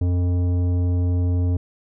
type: tone with tanh clipping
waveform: sine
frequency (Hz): 88.8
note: F2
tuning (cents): +29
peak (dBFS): -19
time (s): 0.01-1.57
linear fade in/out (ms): 5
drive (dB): 12
effects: none